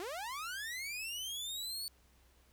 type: linear sweep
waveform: sawtooth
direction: up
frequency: 331.2 to 4501 Hz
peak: -36 dBFS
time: 0-1.88 s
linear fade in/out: 0 ms
effects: added 63 Hz sine -66 dBFS peak until 2.52 s + pink hiss -69 dBFS RMS until 2.52 s